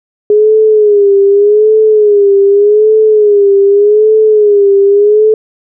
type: tone with vibrato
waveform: sine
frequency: 415.3 Hz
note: G#4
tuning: in tune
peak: -3 dBFS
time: 0.3-5.34 s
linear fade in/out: 2 ms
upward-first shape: sine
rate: 0.84 Hz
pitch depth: 82 cents each way
effects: none